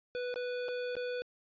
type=tone with dropouts; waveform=square; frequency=493.9 Hz; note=B4; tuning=in tune; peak=-35 dBFS; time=0.15-1.22 s; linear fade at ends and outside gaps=0 ms; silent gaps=0.341-0.359 / 0.683-0.687 / 0.954-0.967 s; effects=resampled to 11025 Hz